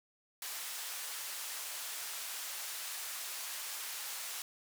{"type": "band-pass noise", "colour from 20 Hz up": "white", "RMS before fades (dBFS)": -42, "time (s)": [0.42, 4.42], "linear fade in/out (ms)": 2, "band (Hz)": [790, 14000], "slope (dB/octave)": 12, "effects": []}